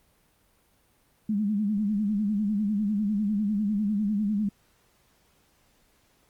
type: tone with vibrato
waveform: sine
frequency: 207.7 Hz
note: G#3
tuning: in tune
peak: -23 dBFS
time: 1.29-4.49 s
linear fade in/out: 5 ms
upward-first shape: sine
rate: 10 Hz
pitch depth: 87 cents each way
effects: pink hiss -65 dBFS RMS until 6.29 s + Opus 32 kbps